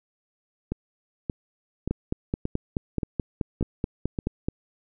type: two click trains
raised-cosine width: 3 ms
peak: -14 / -12 dBFS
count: 7 / 13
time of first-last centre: 0.72-4.188 / 1.91-4.485 s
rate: 1.73 / 4.66 Hz
effects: none